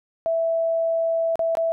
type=tone with dropouts; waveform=sine; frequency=659.3 Hz; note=E5; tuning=in tune; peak=-19 dBFS; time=0.26-1.72 s; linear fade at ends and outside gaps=0 ms; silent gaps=1.356-1.393 / 1.552-1.571 s; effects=none